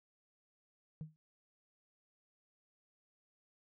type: tone with exponential decay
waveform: sine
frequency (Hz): 156.1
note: D#3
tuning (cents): +6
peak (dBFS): -36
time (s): 1.01-1.16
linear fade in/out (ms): 0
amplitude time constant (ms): 32
effects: tanh soft clip ceiling -38 dBFS